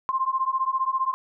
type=beating tone pair; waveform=sine; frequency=1046.5 / 1061.5 Hz; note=C6 / C6; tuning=0 / +25 cents; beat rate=15 Hz; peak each=-25 dBFS; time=0.09-1.14 s; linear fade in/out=0 ms; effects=none